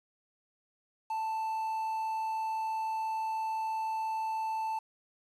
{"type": "tone with quantisation", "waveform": "triangle", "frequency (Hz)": 883, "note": "A5", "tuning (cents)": 6, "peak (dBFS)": -29, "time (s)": [1.1, 4.79], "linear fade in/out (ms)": 5, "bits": 9, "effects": ["resampled to 24000 Hz"]}